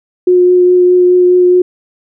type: tone with vibrato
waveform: sine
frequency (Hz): 360.3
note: F#4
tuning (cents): -46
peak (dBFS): -4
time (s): 0.27-1.62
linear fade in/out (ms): 5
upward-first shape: triangle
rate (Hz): 4.8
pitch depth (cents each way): 12
effects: none